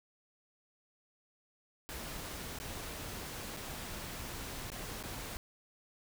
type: noise with dropouts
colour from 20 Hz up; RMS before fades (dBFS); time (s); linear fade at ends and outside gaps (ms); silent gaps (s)
pink; -43; 1.89-5.37; 0; 2.587-2.6 / 3.566-3.571 / 4.702-4.718 / 5.028-5.037
effects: none